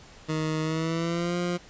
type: tone with pitch glide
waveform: 20% pulse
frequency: 156.7 to 175.89 Hz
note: D#3 to F3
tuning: +13 to +13 cents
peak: -21 dBFS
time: 0.28-1.58 s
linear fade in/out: 20 ms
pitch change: +200 cents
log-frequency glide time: 0.62-1.37 s
effects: pink hiss -50 dBFS RMS until 1.69 s + resampled to 16000 Hz